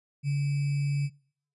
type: tone with sample-and-hold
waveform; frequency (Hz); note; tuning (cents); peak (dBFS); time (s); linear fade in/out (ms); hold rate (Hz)
sine; 142; C#3; +42; -24; 0.23-1.1; 50; 2450
effects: noise-tail reverb RT60 0.6 s tail -24 dB re dry + resampled to 24000 Hz